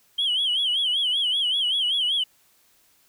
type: tone with vibrato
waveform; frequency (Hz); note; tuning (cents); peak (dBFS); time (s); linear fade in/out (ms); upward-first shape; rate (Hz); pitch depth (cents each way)
sine; 3136; G7; 0; -19; 0.18-2.24; 10; sine; 5.2; 130
effects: tanh soft clip ceiling -17 dBFS + white hiss -61 dBFS RMS until 3.08 s